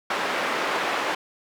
white band-pass noise, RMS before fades -26 dBFS, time 0.1-1.15 s, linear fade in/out 5 ms, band 340 to 1700 Hz, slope 12 dB/octave, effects none

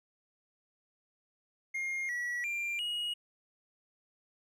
triangle tone with pitch steps, 2129 / 1935 / 2379 / 2890 Hz, C7 / B6 / D7 / F#7, +30 / -36 / +22 / -41 cents, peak -31 dBFS, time 1.74-3.14 s, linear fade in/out 10 ms, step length 350 ms, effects none

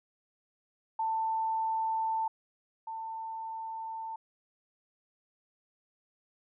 sine tone pair in turn, 890 / 894.3 Hz, A5 / A5, +20 / +28 cents, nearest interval unison, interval 8 cents, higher second, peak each -28 / -36 dBFS, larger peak first, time 0.99-2.28 / 2.87-4.16 s, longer neither, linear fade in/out 5 ms, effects none

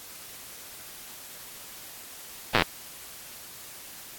slowing click train, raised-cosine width 0.3 ms, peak -3 dBFS, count 8, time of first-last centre 2.55-2.621 s, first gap 8 ms, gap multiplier 1.08, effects white hiss -44 dBFS RMS until 4.18 s + AAC 64 kbps

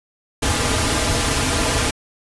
pink noise with comb filter, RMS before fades -19 dBFS, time 0.42-1.91 s, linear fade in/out 10 ms, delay 5.4 ms, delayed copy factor -0.75, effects resampled to 24000 Hz

